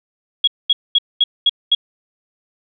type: tone bursts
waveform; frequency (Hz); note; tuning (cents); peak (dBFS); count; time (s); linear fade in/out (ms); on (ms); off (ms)
sine; 3322; G#7; 0; -9; 6; 0.44-1.75; 5; 35; 220
effects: none